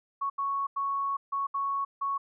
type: tone bursts at uneven times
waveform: sine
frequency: 1108.7 Hz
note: C#6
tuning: in tune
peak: -27 dBFS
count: 6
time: 0.21-0.3 / 0.38-0.67 / 0.76-1.17 / 1.32-1.47 / 1.54-1.85 / 2.01-2.18 s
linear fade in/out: 10 ms
effects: none